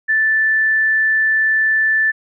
sine tone, 1759 Hz, A6, 1 cent flat, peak -12 dBFS, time 0.08-2.12 s, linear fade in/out 20 ms, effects none

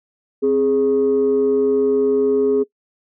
sine tone pair together, 263.5 / 416 Hz, C4 / G#4, +12 / +3 cents, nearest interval minor sixth, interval 791 cents, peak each -19 / -13 dBFS, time 0.42-2.64 s, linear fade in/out 20 ms, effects noise-tail reverb RT60 0.1 s tail -20 dB re dry + tanh soft clip ceiling -9 dBFS

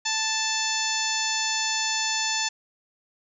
harmonic tone, 880 Hz, A5, in tune, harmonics 1 / 2 / 3 / 4 / 5 / 6 / 7 / 8, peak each -32 / -32 / -32 / -32 / -32 / -32 / -32 / -32 dBFS, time 0.05-2.49 s, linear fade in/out 10 ms, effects none

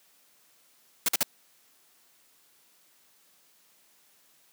white noise bursts, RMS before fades -24 dBFS, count 3, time 1.06-1.231 s, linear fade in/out 2 ms, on 25 ms, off 48 ms, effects white hiss -63 dBFS RMS until 4.52 s + high-pass 150 Hz 12 dB/octave

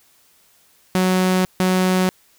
sawtooth tone bursts at uneven times, 185 Hz, F#3, in tune, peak -11 dBFS, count 2, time 0.95-1.45 / 1.6-2.09 s, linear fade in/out 0 ms, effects white hiss -56 dBFS RMS until 2.38 s

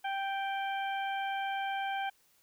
harmonic tone, 784 Hz, G5, in tune, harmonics 1 / 2 / 3 / 4, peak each -33 / -39 / -43 / -45 dBFS, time 0.04-2.1 s, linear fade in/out 10 ms, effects white hiss -68 dBFS RMS until 2.42 s

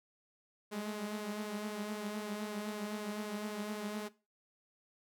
sawtooth tone with flanger, 210 Hz, G#3, 19 cents sharp, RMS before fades -40 dBFS, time 0.71-4.09 s, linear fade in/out 20 ms, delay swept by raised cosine 1.8 to 6.7 ms, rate 3.9 Hz, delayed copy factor +0.5, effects noise-tail reverb RT60 0.3 s tail -18 dB re dry

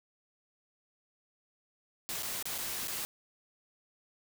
white noise with dropouts, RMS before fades -37 dBFS, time 2.09-3.05 s, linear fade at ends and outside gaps 0 ms, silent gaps 2.225-2.231 / 2.426-2.455 / 2.58-2.584 / 2.873-2.881 s, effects none

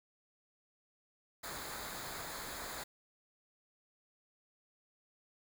pink noise with comb filter, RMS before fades -44 dBFS, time 1.43-2.84 s, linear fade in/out 10 ms, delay 0.35 ms, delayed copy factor -0.65, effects none

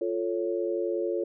sine chord, F augmented, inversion none, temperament equal, 349.2 / 440 / 554.4 Hz, F4 / A4 / C#5, 0 / 0 / 0 cents, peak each -29 / -31 / -32 dBFS, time 0.01-1.24 s, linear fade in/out 5 ms, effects none

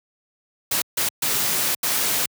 white noise bursts at uneven times, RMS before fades -22 dBFS, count 4, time 0.71-0.82 / 0.97-1.09 / 1.22-1.75 / 1.83-2.26 s, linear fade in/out 5 ms, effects high-pass 80 Hz 12 dB/octave

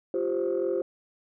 sine chord, F suspended second, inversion none, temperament just, 349.2 / 392.9 / 523.8 Hz, F4 / G4 / C5, 0 / +4 / +2 cents, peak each -28 dBFS, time 0.14-0.82 s, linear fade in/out 2 ms, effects tanh soft clip ceiling -19 dBFS

